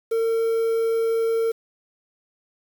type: tone with quantisation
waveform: triangle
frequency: 453.9 Hz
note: A#4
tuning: 46 cents flat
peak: -17 dBFS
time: 0.11-1.52 s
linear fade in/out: 10 ms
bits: 7
effects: none